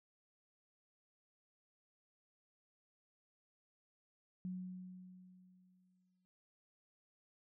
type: tone with exponential decay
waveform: sine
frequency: 183.5 Hz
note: F#3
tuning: 14 cents flat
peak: -39 dBFS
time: 4.45-6.25 s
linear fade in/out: 0 ms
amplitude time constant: 390 ms
effects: none